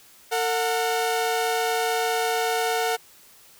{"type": "tone pair together", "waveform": "sawtooth", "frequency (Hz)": [452.4, 731], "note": ["A4", "F#5"], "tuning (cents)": [48, -21], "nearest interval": "minor sixth", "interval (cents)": 831, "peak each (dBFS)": -21, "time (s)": [0.31, 2.97], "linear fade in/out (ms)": 20, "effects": ["white hiss -52 dBFS RMS until 3.59 s"]}